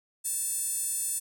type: tone with high-pass filter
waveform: sawtooth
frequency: 876 Hz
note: A5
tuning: 8 cents flat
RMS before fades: -31 dBFS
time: 0.24-1.2 s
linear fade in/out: 20 ms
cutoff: 8800 Hz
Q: 4.9
effects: none